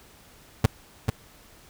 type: tone with echo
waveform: 35% pulse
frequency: 110 Hz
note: A2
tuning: in tune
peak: -11 dBFS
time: 0.64-0.66 s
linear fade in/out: 5 ms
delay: 440 ms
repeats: 1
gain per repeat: -6 dB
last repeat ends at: 1.1 s
effects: pink hiss -53 dBFS RMS until 1.69 s